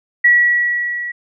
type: tone with level ramp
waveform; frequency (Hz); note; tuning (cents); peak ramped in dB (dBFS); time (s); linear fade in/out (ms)
sine; 1931; B6; -39; -6 to -22; 0.24-1.12; 10
effects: none